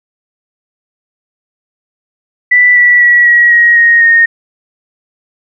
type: tone with pitch steps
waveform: sine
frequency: 1975.5 / 1953.9 / 1932.6 / 1911.5 / 1890.7 / 1870 / 1849.6 Hz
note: B6 / B6 / B6 / A#6 / A#6 / A#6 / A#6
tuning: 0 / -19 / -38 / +43 / +24 / +5 / -14 cents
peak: -3 dBFS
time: 2.51-4.26 s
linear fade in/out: 10 ms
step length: 250 ms
effects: none